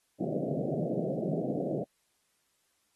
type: band-pass noise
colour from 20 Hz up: pink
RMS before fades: -32 dBFS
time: 0.2-1.84 s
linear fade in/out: 10 ms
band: 130 to 690 Hz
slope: 96 dB/octave
effects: white hiss -74 dBFS RMS until 2.95 s + AAC 32 kbps